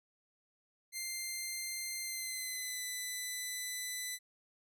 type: tone with pitch glide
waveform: 10% pulse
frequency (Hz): 2093 to 1998.5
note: C7 to B6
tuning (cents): 0 to +20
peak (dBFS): -29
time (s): 0.92-4.19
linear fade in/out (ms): 50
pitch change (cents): -80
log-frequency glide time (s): 2.02-2.82
effects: none